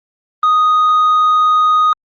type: tone with tanh clipping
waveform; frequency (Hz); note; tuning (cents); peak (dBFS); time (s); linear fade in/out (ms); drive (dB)
sine; 1244.5; D#6; 0; -9; 0.43-1.93; 2; 2
effects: Opus 24 kbps